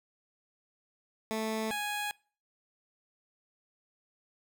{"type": "tone pair in turn", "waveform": "15% pulse", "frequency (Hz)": [220, 830.6], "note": ["A3", "G#5"], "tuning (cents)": [0, 0], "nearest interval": "octave + major seventh", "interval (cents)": 2300, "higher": "second", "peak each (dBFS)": [-25, -26], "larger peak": "first", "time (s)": [[1.31, 1.71], [1.71, 2.11]], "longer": "neither", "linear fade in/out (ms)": 0, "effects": ["noise-tail reverb RT60 0.4 s tail -24 dB re dry"]}